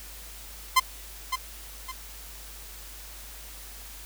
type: tone with echo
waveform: sawtooth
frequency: 1037 Hz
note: C6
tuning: 16 cents flat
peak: -12 dBFS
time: 0.76-0.8 s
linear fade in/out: 10 ms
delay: 560 ms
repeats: 2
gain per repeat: -9 dB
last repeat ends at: 1.92 s
effects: added 50 Hz sine -45 dBFS peak until 4.05 s + white hiss -45 dBFS RMS until 4.05 s